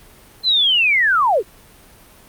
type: linear sweep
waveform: sine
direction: down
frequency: 4157 to 335.1 Hz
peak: -12 dBFS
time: 0.43-1.43 s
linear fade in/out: 50 ms
effects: pink hiss -46 dBFS RMS until 2.28 s + Opus 32 kbps